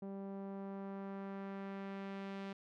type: tone with low-pass filter sweep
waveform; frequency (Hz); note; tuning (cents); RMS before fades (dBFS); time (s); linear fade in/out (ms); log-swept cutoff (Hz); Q
sawtooth; 196; G3; 0; -45; 0.02-2.53; 5; 630 to 3400; 0.93
effects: none